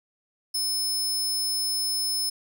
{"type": "tone", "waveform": "sawtooth", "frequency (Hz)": 5220, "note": "E8", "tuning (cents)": -18, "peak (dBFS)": -22, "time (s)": [0.54, 2.3], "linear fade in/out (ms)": 10, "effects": []}